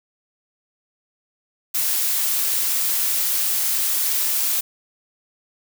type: noise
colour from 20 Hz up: blue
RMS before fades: -21 dBFS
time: 1.74-4.61 s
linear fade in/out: 10 ms
effects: none